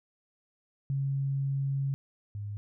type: tone pair in turn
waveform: sine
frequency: 137.4 / 102.69 Hz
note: C#3 / G#2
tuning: -15 / -19 cents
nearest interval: perfect fourth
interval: 504 cents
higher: first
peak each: -27 / -34 dBFS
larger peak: first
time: 0.9-1.94 / 2.35-2.57 s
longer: first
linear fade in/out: 0 ms
effects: none